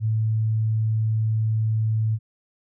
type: tone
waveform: sine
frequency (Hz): 110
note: A2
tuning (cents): 0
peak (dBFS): -19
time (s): 0-2.19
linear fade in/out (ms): 50
effects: none